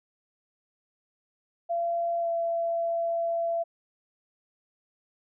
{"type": "tone with pitch glide", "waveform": "sine", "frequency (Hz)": [682, 673.8], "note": ["F5", "E5"], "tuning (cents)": [-41, 38], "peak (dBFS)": -25, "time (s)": [1.69, 3.64], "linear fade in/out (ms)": 20, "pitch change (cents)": -21, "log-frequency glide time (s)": [2.2, 2.28], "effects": []}